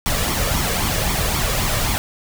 pink noise with flanger, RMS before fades -20 dBFS, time 0.06-1.98 s, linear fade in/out 0 ms, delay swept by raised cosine 0.89 to 1.78 ms, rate 3.8 Hz, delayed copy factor +0.55, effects none

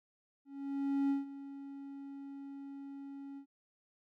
triangle tone with ADSR envelope, 277.4 Hz, C#4, 1 cent sharp, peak -26 dBFS, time 0.45-3.46 s, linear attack 650 ms, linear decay 150 ms, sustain -16 dB, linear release 86 ms, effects none

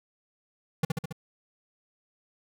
square tone with echo, 160.2 Hz, E3, 49 cents flat, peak -22 dBFS, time 0.83-0.85 s, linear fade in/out 5 ms, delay 69 ms, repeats 4, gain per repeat -3 dB, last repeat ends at 1.126 s, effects none

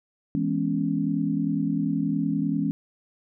sine chord, C# minor seventh, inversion first, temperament equal, 164.81 / 207.7 / 246.9 / 277.2 Hz, E3 / G#3 / B3 / C#4, 0 / 0 / 0 / 0 cents, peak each -28 / -28 / -31 / -26 dBFS, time 0.35-2.71 s, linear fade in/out 0 ms, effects none

